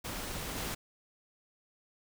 pink noise with level steps, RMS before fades -39 / -37 dBFS, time 0.04-0.75 s, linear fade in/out 10 ms, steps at 0.56 s, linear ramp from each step 5 ms, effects none

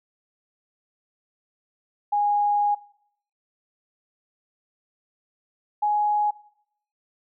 sine tone pair in turn, 824 / 835 Hz, G#5 / G#5, -14 / +9 cents, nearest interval unison, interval 23 cents, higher second, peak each -19 dBFS, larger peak neither, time 2.12-2.75 / 5.82-6.31 s, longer first, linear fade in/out 10 ms, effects noise-tail reverb RT60 0.7 s tail -21 dB re dry

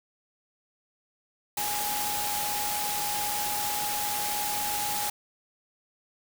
sine tone in noise, 830.6 Hz, G#5, in tune, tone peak -32 dBFS, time 1.57-5.1 s, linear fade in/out 5 ms, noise white, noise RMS -31 dBFS, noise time 1.57-5.1 s, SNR -4 dB, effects none

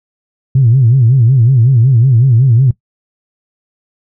sine tone with vibrato, 123.8 Hz, B2, 5 cents sharp, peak -4 dBFS, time 0.55-2.71 s, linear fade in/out 5 ms, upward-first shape sine, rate 5.4 Hz, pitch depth 180 cents each way, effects noise-tail reverb RT60 0.1 s tail -19 dB re dry + tanh soft clip ceiling 0 dBFS

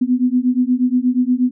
sine beating tone pair, 246.2 / 254.6 Hz, B3 / C4, -5 / -47 cents, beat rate 8.4 Hz, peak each -16 dBFS, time 0.01-1.51 s, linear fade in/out 10 ms, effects none

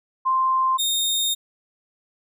sine / sawtooth tone pair in turn, 1046.5 / 3682 Hz, C6 / A#7, 0 / -22 cents, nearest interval octave + minor seventh, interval 2178 cents, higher second, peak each -17 dBFS, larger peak neither, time 0.25-0.78 / 0.78-1.35 s, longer second, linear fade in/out 20 ms, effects none

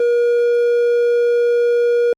triangle tone, 477.2 Hz, A#4, 41 cents sharp, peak -10 dBFS, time 0-2.13 s, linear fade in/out 2 ms, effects Opus 24 kbps

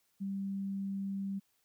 sine tone, 196 Hz, G3, in tune, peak -34 dBFS, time 0.2-1.4 s, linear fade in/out 20 ms, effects white hiss -75 dBFS RMS until 1.64 s

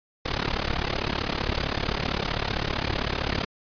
pink noise with amplitude modulation, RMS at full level -23 dBFS, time 0.25-3.45 s, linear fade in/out 10 ms, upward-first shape sine, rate 35.5 Hz, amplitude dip 90%, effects resampled to 11025 Hz

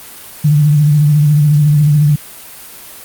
sine tone with vibrato, 148.4 Hz, D3, 18 cents sharp, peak -6 dBFS, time 0.44-2.16 s, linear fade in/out 10 ms, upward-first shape sine, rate 14 Hz, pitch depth 51 cents each way, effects white hiss -33 dBFS RMS until 3.04 s + Opus 32 kbps

